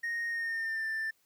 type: tone with pitch glide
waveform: triangle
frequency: 1861 to 1777 Hz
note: A#6 to A6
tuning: -3 to +17 cents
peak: -29 dBFS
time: 0.03-1.11 s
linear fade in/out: 10 ms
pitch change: -80 cents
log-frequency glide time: 0.29-0.87 s
effects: tanh soft clip ceiling -25 dBFS + white hiss -71 dBFS RMS until 1.25 s